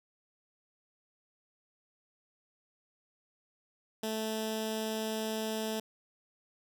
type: tone with notch filter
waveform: 10% pulse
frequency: 219.2 Hz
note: A3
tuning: 6 cents flat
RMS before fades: -35 dBFS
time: 4.03-5.8 s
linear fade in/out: 5 ms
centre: 1200 Hz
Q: 1
effects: none